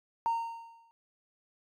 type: tone with exponential decay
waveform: triangle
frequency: 921 Hz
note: A#5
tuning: 21 cents flat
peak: -21 dBFS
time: 0.26-0.91 s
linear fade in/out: 0 ms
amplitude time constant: 140 ms
effects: tanh soft clip ceiling -23 dBFS